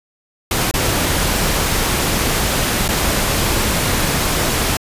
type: noise with dropouts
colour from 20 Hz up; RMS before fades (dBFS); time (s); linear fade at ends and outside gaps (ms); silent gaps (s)
pink; -17; 0.51-4.77; 2; 0.712-0.739 / 2.88-2.888
effects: resampled to 32000 Hz